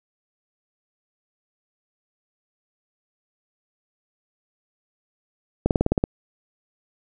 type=slowing click train; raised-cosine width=2 ms; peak=-5 dBFS; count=8; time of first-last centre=5.66-6.039 s; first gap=48 ms; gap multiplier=1.04; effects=none